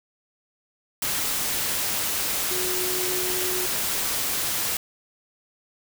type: tone in noise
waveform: sine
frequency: 366.1 Hz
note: F#4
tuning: 18 cents flat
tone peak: -30 dBFS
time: 2.51-3.66 s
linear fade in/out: 2 ms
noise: white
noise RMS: -26 dBFS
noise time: 1.02-4.77 s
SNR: -7 dB
effects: none